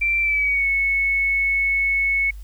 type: tone with pitch glide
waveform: sine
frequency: 2349 to 2204 Hz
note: D7 to C#7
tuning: 0 to -11 cents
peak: -17 dBFS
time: 0.01-2.31 s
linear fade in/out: 10 ms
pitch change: -111 cents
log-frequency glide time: 0.21-0.67 s
effects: added 50 Hz sine -33 dBFS peak until 2.43 s + white hiss -56 dBFS RMS until 2.43 s